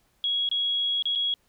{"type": "tone with dropouts", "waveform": "sine", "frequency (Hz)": 3322, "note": "G#7", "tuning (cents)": 0, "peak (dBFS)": -23, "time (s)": [0.24, 1.34], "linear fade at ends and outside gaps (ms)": 1, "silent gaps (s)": [[0.49, 0.514], [1.024, 1.055], [1.152, 1.157]], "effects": ["pink hiss -67 dBFS RMS until 1.48 s"]}